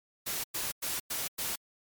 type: noise bursts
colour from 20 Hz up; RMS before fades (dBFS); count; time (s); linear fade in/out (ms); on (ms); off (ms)
white; -34; 5; 0.26-1.56; 10; 180; 100
effects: MP3 96 kbps